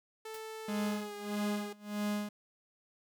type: tone with pitch glide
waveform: sawtooth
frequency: 440 to 410.5 Hz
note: A4 to G#4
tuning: 0 to -20 cents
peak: -38 dBFS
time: 0.25-1.73 s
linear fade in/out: 5 ms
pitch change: -120 cents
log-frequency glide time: 0.81-1.14 s
type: noise with exponential decay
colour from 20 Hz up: white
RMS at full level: -45 dBFS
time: 0.34-0.45 s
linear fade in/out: 5 ms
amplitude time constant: 22 ms
type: tone with tremolo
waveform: 45% pulse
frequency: 207.7 Hz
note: G#3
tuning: in tune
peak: -31 dBFS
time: 0.68-2.29 s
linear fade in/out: 5 ms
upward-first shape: sine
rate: 1.6 Hz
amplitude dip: 95%
effects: none